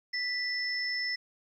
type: tone pair together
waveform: sine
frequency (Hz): 1975.5 / 5274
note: B6 / E8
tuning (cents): 0 / 0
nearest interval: octave + perfect fourth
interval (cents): 1700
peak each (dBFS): -32 / -33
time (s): 0.13-1.16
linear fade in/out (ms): 10
effects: 11-bit